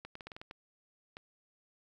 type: clicks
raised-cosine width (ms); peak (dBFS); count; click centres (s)
0.3; -29; 9; 0.05 / 0.154 / 0.208 / 0.27 / 0.318 / 0.365 / 0.415 / 0.511 / 1.169
effects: 11-bit